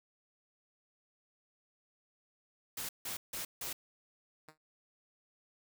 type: noise bursts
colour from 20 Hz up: white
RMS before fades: -40 dBFS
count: 4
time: 2.77-3.73 s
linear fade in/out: 5 ms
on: 120 ms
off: 160 ms
type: tone with exponential decay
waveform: 5% pulse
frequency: 155.6 Hz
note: D#3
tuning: in tune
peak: -38 dBFS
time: 4.48-4.58 s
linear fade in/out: 5 ms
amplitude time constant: 20 ms
effects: none